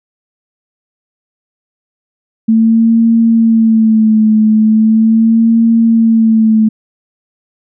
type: tone with vibrato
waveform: sine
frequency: 222.4 Hz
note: A3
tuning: 19 cents sharp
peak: -5 dBFS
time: 2.48-6.69 s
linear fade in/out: 10 ms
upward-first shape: sine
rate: 0.39 Hz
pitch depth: 48 cents each way
effects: none